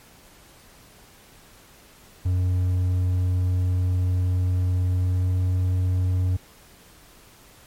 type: tone with pitch glide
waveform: triangle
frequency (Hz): 91 to 91.63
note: F#2 to F#2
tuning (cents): -28 to -16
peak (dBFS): -17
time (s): 2.25-6.37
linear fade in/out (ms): 10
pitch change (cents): +12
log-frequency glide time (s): 4.93-5.34
effects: pink hiss -51 dBFS RMS until 7.66 s + MP3 64 kbps